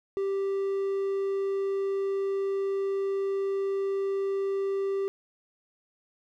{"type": "tone", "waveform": "triangle", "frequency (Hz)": 392, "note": "G4", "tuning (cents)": 0, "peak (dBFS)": -24, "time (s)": [0.17, 5.08], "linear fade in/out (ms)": 0, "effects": []}